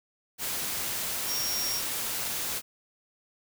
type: tone in noise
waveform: sine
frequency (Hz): 5588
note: F8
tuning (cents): 0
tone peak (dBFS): -30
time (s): 1.26-1.82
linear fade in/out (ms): 50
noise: white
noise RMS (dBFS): -32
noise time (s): 0.38-2.62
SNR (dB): -1
effects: none